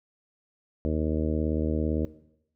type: harmonic tone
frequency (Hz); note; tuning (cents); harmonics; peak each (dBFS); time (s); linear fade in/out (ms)
77.78; D#2; 0; 1 / 2 / 3 / 4 / 5 / 6 / 7 / 8; -28 / -34 / -31 / -32 / -37 / -34 / -36 / -41; 0.85-2.05; 0
effects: noise-tail reverb RT60 0.8 s tail -18 dB re dry